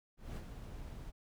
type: noise with ADSR envelope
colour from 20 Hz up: brown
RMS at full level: -41 dBFS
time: 0.17-1.12 s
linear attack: 190 ms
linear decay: 60 ms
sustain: -6 dB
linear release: 31 ms
effects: none